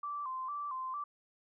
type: tone with vibrato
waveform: sine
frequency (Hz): 1100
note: C#6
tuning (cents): -14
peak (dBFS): -36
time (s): 0.03-1.04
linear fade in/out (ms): 5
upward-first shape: square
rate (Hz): 2.2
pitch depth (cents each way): 100
effects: none